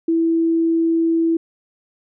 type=tone; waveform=sine; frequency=329.6 Hz; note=E4; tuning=in tune; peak=-14 dBFS; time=0.08-1.37 s; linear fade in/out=5 ms; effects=none